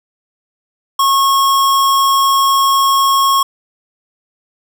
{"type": "tone", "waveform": "square", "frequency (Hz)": 1092, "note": "C#6", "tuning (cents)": -26, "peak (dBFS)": -10, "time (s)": [0.99, 3.43], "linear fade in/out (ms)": 5, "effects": []}